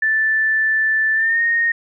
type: tone with pitch glide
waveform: sine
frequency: 1760 to 1855 Hz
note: A6 to A#6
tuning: 0 to -9 cents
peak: -14 dBFS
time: 0.02-1.72 s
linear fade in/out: 5 ms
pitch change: +91 cents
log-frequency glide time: 1.14-1.41 s
effects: none